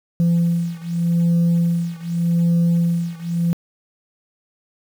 sine beating tone pair, 169.9 / 170.74 Hz, F3 / F3, -47 / -39 cents, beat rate 0.84 Hz, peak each -16 / -17 dBFS, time 0.2-3.53 s, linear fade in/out 0 ms, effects tanh soft clip ceiling -12 dBFS + 7-bit

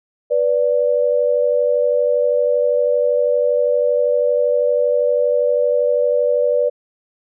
sine tone pair together, 491.4 / 584 Hz, B4 / D5, -9 / -10 cents, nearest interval minor third, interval 299 cents, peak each -16 dBFS, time 0.3-6.7 s, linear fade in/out 20 ms, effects none

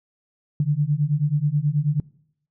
sine beating tone pair, 142.7 / 152 Hz, D3 / D#3, -49 / -40 cents, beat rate 9.3 Hz, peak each -21 / -21 dBFS, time 0.6-2 s, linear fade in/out 2 ms, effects noise-tail reverb RT60 0.7 s tail -23 dB re dry

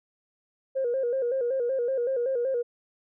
sine tone with vibrato, 505 Hz, B4, 39 cents sharp, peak -23 dBFS, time 0.75-2.63 s, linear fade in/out 20 ms, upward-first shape square, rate 5.3 Hz, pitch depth 92 cents each way, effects tanh soft clip ceiling -19 dBFS

